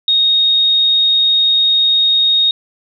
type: tone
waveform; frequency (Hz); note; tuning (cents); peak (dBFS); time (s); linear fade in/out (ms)
sine; 3729; A#7; 0; -9; 0.08-2.51; 2
effects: none